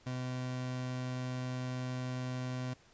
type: tone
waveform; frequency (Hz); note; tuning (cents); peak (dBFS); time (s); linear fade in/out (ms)
30% pulse; 127; B2; +49; -33; 0.06-2.74; 10
effects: pink hiss -63 dBFS RMS until 2.93 s + resampled to 16000 Hz